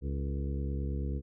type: harmonic tone with a mistuned harmonic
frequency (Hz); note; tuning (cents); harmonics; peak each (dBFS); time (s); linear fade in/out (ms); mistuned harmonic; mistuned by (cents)
69.3; C#2; 0; 1 / 2 / 3 / 4 / 5 / 6 / 7; -32 / -38 / -42 / -44 / -46 / -48 / -49; 0.01-1.22; 50; 6; +47
effects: none